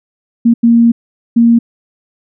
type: tone bursts at uneven times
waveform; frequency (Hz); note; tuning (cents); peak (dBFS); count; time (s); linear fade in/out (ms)
sine; 233.2; A#3; +1; -4; 3; 0.45-0.54 / 0.63-0.92 / 1.36-1.59; 10
effects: none